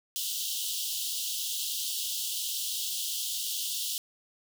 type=high-pass noise; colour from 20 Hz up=pink; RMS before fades=-33 dBFS; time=0.16-3.98 s; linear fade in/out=0 ms; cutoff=2900 Hz; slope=96 dB/octave; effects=none